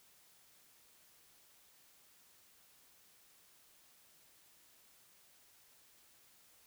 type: silence
effects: white hiss -66 dBFS RMS until 6.66 s